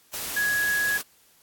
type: tone in noise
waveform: sine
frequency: 1669 Hz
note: G#6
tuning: 8 cents sharp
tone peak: -22 dBFS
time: 0.36-0.98 s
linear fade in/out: 10 ms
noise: white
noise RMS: -32 dBFS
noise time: 0.13-1.02 s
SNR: +7 dB
effects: white hiss -59 dBFS RMS until 1.42 s + AAC 64 kbps